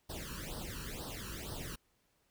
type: noise with flanger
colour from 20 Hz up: pink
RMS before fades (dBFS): -43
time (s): 0.09-1.76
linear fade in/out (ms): 10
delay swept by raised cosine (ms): 0.21 to 0.72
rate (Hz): 2.1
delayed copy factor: +1
effects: pink hiss -75 dBFS RMS until 2.3 s